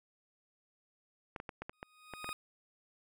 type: clicks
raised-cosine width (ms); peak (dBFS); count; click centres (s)
0.5; -26; 9; 1.362 / 1.401 / 1.492 / 1.62 / 1.695 / 1.829 / 2.137 / 2.244 / 2.291
type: tone with exponential growth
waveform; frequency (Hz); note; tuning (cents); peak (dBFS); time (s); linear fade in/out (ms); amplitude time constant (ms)
20% pulse; 1244.5; D#6; 0; -33; 1.73-2.33; 1; 130
effects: none